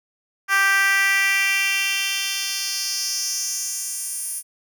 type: tone with high-pass filter sweep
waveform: 10% pulse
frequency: 392 Hz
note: G4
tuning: in tune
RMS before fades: -22 dBFS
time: 0.48-4.43 s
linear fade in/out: 50 ms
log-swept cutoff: 1400 to 10000 Hz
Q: 2.7
effects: none